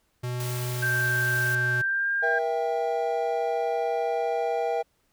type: tone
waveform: square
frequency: 123.6 Hz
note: B2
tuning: 2 cents sharp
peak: -29 dBFS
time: 0.23-1.82 s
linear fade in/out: 10 ms
type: noise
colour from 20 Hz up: white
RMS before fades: -38 dBFS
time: 0.4-1.55 s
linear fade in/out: 2 ms
type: tone with pitch glide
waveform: sine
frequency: 1568 to 1603.7 Hz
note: G6 to G6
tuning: 0 to +39 cents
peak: -23 dBFS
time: 0.82-2.39 s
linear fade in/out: 10 ms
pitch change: +39 cents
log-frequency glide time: 1.78-2.09 s
type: chord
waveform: triangle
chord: E diminished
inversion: second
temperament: just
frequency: 474.7 / 659.3 / 791.1 Hz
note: Bb4 / E5 / G5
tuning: +31 / 0 / +16 cents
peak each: -26 / -27 / -27 dBFS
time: 2.22-4.83 s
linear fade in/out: 20 ms
effects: pink hiss -70 dBFS RMS until 5.12 s